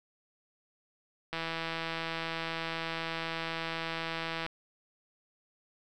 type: click train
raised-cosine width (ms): 0.3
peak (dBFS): -19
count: 515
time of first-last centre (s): 1.33-4.464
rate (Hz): 164
effects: none